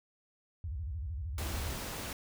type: tone with vibrato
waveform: sine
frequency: 73.9 Hz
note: D2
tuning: 11 cents sharp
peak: -35 dBFS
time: 0.64-1.73 s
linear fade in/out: 0 ms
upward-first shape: square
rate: 13 Hz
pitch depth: 280 cents each way
type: noise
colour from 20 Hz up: pink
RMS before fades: -40 dBFS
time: 1.38-2.13 s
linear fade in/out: 2 ms
effects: none